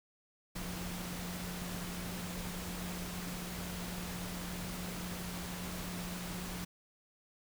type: tone in noise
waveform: sine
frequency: 178.4 Hz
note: F3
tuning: 37 cents sharp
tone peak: -42 dBFS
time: 0.55-6.65 s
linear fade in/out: 10 ms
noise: pink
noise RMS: -43 dBFS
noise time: 0.55-6.65 s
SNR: -2 dB
effects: none